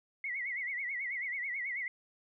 sine tone with vibrato, 2071 Hz, C7, 18 cents flat, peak -34 dBFS, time 0.24-1.88 s, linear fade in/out 2 ms, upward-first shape sine, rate 9.2 Hz, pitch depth 130 cents each way, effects none

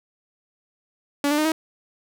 sawtooth tone with pitch steps, 285.7 / 296.1 / 306.9 / 318.1 Hz, D4 / D4 / D#4 / D#4, -48 / +14 / -24 / +38 cents, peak -15 dBFS, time 1.24-1.52 s, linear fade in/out 2 ms, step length 70 ms, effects none

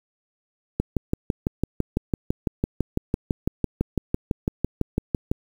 click train, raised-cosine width 3 ms, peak -8 dBFS, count 28, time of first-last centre 0.8-5.315 s, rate 5.98 Hz, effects 7-bit

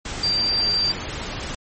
sine tone in noise, 4700 Hz, D8, 1 cent sharp, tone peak -18 dBFS, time 0.23-0.92 s, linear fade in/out 5 ms, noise pink, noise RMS -30 dBFS, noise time 0.05-1.55 s, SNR +9 dB, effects low-pass 11000 Hz 12 dB/octave + MP3 32 kbps

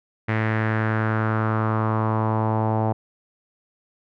sawtooth tone with low-pass filter sweep, 110 Hz, A2, in tune, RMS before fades -22 dBFS, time 0.28-2.93 s, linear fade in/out 10 ms, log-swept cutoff 2000 to 800 Hz, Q 3.4, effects none

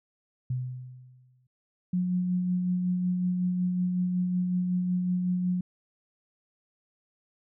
sine tone with exponential decay, 126.7 Hz, B2, 45 cents sharp, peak -25 dBFS, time 0.5-1.47 s, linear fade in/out 5 ms, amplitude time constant 210 ms
sine tone with tremolo, 180.5 Hz, F#3, 43 cents flat, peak -23 dBFS, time 1.93-5.61 s, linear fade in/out 5 ms, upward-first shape sine, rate 5.4 Hz, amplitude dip 30%
effects none

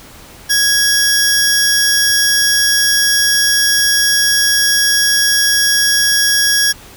sawtooth tone pair together, 1661.2 / 5584 Hz, G#6 / F8, 0 / -1 cents, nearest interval octave + major sixth, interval 2099 cents, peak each -10 dBFS, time 0.49-6.73 s, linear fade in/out 20 ms, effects pink hiss -38 dBFS RMS until 6.96 s

